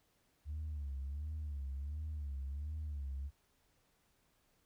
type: tone with vibrato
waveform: sine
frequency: 72.3 Hz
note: D2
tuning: 27 cents flat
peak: -37 dBFS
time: 0.45-3.31 s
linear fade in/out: 50 ms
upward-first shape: sine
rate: 1.4 Hz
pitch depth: 120 cents each way
effects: tanh soft clip ceiling -36 dBFS + pink hiss -75 dBFS RMS until 4.65 s